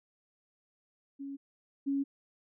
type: tone pair in turn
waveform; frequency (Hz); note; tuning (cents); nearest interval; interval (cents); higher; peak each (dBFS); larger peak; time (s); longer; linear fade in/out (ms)
sine; 277.2 / 277.2; C#4 / C#4; 0 / 0; unison; 0; neither; -38 / -28; second; 1.19-1.37 / 1.86-2.04; neither; 20
effects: none